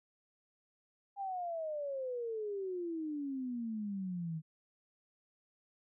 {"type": "exponential sweep", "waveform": "sine", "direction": "down", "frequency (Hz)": [809, 155.56], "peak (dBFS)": -36, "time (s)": [1.16, 4.42], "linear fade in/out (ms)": 50, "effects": []}